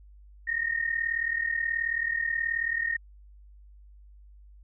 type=tone pair together; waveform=sine; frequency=1838 / 1876.6 Hz; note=A#6 / A#6; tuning=-25 / +11 cents; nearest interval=unison; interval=36 cents; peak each=-28 / -30 dBFS; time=0.47-2.97 s; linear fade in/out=10 ms; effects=added 50 Hz sine -49 dBFS peak until 4.63 s